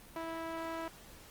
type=tone with band-pass filter; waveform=sawtooth; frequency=327.9 Hz; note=E4; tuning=9 cents flat; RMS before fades=-40 dBFS; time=0.16-0.88 s; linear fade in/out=2 ms; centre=1000 Hz; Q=0.92; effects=pink hiss -55 dBFS RMS until 1.3 s + Opus 32 kbps